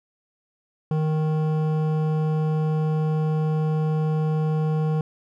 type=tone with hard clipping; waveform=triangle; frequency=155.56 Hz; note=D#3; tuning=in tune; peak=-22 dBFS; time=0.91-5.01 s; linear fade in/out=2 ms; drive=16 dB; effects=none